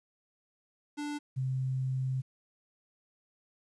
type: tone pair in turn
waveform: square / sine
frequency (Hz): 293.7 / 130.83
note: D4 / C3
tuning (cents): 0 / 0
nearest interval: octave + major second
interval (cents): 1400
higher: first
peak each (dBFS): -35 / -29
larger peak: second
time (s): 0.97-1.19 / 1.36-2.22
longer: second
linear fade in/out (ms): 20
effects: resampled to 22050 Hz + 11-bit